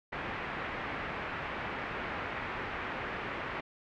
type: low-pass noise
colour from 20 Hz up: white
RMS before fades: -38 dBFS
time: 0.12-3.61 s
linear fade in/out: 10 ms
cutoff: 2200 Hz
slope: 24 dB/octave
effects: none